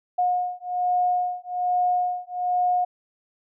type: beating tone pair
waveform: sine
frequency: 720 / 721.2 Hz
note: F#5 / F#5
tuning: -47 / -45 cents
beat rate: 1.2 Hz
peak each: -24 dBFS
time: 0.18-2.85 s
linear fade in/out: 10 ms
effects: none